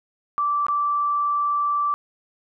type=tone with dropouts; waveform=sine; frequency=1166 Hz; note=D6; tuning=13 cents flat; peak=-19 dBFS; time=0.38-1.94 s; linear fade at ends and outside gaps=0 ms; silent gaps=0.666-0.684 s; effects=none